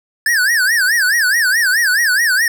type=tone with vibrato; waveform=square; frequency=1675 Hz; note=G#6; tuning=14 cents sharp; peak=-12 dBFS; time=0.26-2.48 s; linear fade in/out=2 ms; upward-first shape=sine; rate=4.7 Hz; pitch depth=230 cents each way; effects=none